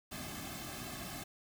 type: noise with comb filter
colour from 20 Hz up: pink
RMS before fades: -44 dBFS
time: 0.11-1.24 s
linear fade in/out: 10 ms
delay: 2.1 ms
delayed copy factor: -0.85
effects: none